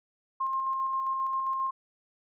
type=tone with tremolo; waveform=sine; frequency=1063 Hz; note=C6; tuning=27 cents sharp; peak=-26 dBFS; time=0.4-1.71 s; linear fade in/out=10 ms; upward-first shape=square; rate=7.5 Hz; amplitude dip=25%; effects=none